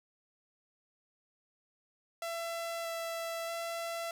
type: tone with pitch steps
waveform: sawtooth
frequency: 671 / 665 / 672 Hz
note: E5 / E5 / E5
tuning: +31 / +15 / +33 cents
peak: -32 dBFS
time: 2.22-4.11 s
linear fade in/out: 2 ms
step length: 630 ms
effects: none